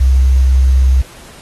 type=tone with quantisation; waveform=sine; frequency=65.3 Hz; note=C2; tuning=3 cents flat; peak=-6 dBFS; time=0-1.02 s; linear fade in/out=10 ms; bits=6; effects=pink hiss -38 dBFS RMS until 1.41 s + AAC 32 kbps